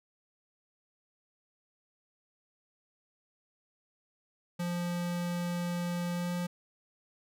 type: tone with pitch glide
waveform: square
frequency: 174.7 to 176.02 Hz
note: F3 to F3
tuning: +1 to +14 cents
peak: -32 dBFS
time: 4.59-6.47 s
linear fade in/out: 10 ms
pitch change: +13 cents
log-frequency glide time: 6.14-6.32 s
effects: none